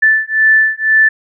sine beating tone pair, 1756 / 1758 Hz, A6 / A6, -4 / -2 cents, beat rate 2 Hz, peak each -11 dBFS, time 0.02-1.09 s, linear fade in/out 10 ms, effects none

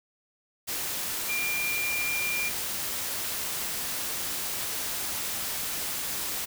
sine tone in noise, 2391 Hz, D7, 30 cents sharp, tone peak -28 dBFS, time 1.28-2.5 s, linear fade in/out 20 ms, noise white, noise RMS -32 dBFS, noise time 0.67-6.46 s, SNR +1 dB, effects none

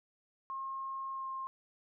sine tone with pitch glide, 1073 to 1063.1 Hz, C6 to C6, +43 to +27 cents, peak -37 dBFS, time 0.5-1.47 s, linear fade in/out 0 ms, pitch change -16 cents, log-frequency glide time 1.12-1.27 s, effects none

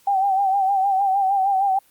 sine tone with vibrato, 780 Hz, G5, 9 cents flat, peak -16 dBFS, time 0.07-1.79 s, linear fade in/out 5 ms, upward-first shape sine, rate 6.5 Hz, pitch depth 60 cents each way, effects white hiss -57 dBFS RMS until 1.9 s + Opus 48 kbps

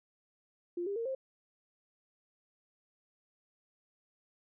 sine tone with pitch steps, 349.2 / 401.1 / 460.8 / 529.3 Hz, F4 / G4 / A#4 / C5, 0 / +40 / -20 / +20 cents, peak -33 dBFS, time 0.77-1.15 s, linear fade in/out 5 ms, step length 95 ms, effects none

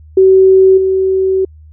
sine tone with level steps, 380 Hz, F#4, 46 cents sharp, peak -3 / -9 dBFS, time 0.17-1.45 s, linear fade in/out 5 ms, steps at 0.77 s, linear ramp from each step 10 ms, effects added 77 Hz sine -35 dBFS peak until 1.72 s

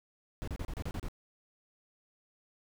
brown noise bursts, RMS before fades -37 dBFS, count 8, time 0.42-1.084 s, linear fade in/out 0 ms, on 55 ms, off 32 ms, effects none

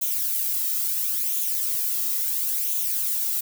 violet noise with flanger, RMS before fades -25 dBFS, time 0.01-3.41 s, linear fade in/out 10 ms, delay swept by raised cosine 0.29 to 1.59 ms, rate 0.73 Hz, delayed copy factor +0.55, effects none

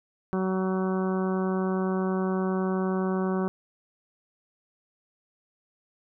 harmonic tone, 187.9 Hz, F#3, 27 cents sharp, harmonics 1 / 2 / 3 / 4 / 5 / 6 / 7 / 8, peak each -26 / -29 / -37 / -38 / -40 / -38 / -43 / -43 dBFS, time 0.33-3.48 s, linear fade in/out 0 ms, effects none

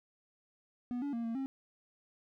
triangle tone with pitch steps, 244.8 / 285 / 232.9 / 229 / 268.7 Hz, B3 / C#4 / A#3 / A#3 / C4, -15 / +48 / -1 / -31 / +46 cents, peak -32 dBFS, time 0.91-1.46 s, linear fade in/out 0 ms, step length 110 ms, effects none

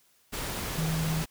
sine tone in noise, 160 Hz, D#3, 49 cents sharp, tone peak -27 dBFS, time 0.77-1.24 s, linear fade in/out 20 ms, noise pink, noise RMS -34 dBFS, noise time 0.32-1.26 s, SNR +4 dB, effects white hiss -65 dBFS RMS until 1.3 s

